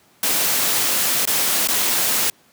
white noise with dropouts, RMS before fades -19 dBFS, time 0.23-2.3 s, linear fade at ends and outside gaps 2 ms, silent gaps 1.254-1.274 / 1.674-1.686 s, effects pink hiss -55 dBFS RMS until 2.52 s + high-pass 150 Hz 12 dB/octave

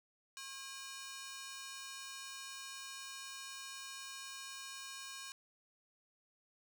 10% pulse ring-modulated tone, 1348 Hz, E6, 38 cents sharp, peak -35 dBFS, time 0.37-5.32 s, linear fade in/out 0 ms, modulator 268 Hz, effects none

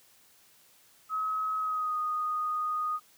sine tone with pitch glide, 1277 to 1238.5 Hz, D#6 to D#6, +45 to -8 cents, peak -28 dBFS, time 1.09-3 s, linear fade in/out 50 ms, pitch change -53 cents, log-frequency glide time 1.58-1.97 s, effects white hiss -61 dBFS RMS until 3.17 s + high-pass 60 Hz 12 dB/octave

